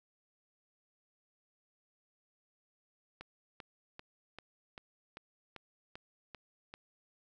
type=click train; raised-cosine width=0.3 ms; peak=-30 dBFS; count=10; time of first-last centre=3.21-6.739 s; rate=2.55 Hz; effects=none